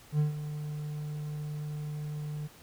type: tone with ADSR envelope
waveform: triangle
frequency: 150 Hz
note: D3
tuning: 37 cents sharp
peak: -20 dBFS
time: 0.12-2.48 s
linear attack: 72 ms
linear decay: 130 ms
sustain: -12 dB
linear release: 19 ms
effects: pink hiss -55 dBFS RMS until 2.62 s